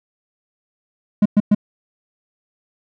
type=tone bursts; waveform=triangle; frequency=207.7 Hz; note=G#3; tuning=in tune; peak=-7 dBFS; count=3; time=1.22-1.548 s; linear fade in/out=5 ms; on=36 ms; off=110 ms; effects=none